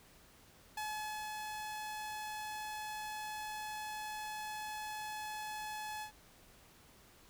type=tone with ADSR envelope; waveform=sawtooth; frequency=854 Hz; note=G#5; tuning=48 cents sharp; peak=-34 dBFS; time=0.77-6.12 s; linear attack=5 ms; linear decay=490 ms; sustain=-3 dB; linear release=98 ms; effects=pink hiss -62 dBFS RMS until 7.29 s